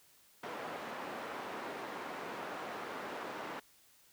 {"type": "band-pass noise", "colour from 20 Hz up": "white", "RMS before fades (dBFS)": -43, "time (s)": [0.43, 3.6], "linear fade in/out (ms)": 5, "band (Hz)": [250, 1200], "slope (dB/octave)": 12, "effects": ["white hiss -65 dBFS RMS until 4.12 s"]}